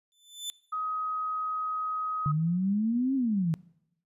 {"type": "tone with exponential growth", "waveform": "sawtooth", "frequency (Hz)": 3520, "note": "A7", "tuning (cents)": 0, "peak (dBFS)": -27, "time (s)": [0.12, 0.5], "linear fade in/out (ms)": 0, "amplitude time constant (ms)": 82}
{"type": "tone", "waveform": "sine", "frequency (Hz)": 1261, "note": "D#6", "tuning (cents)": 23, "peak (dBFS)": -29, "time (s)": [0.72, 2.32], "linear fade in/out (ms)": 10}
{"type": "exponential two-way sweep", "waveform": "sine", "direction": "up then down", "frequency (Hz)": [143.9, 274.4, 154.4], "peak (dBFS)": -24, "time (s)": [2.26, 3.54], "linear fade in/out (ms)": 0, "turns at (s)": 3.15}
{"effects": ["noise-tail reverb RT60 0.8 s tail -22 dB re dry", "resampled to 32000 Hz"]}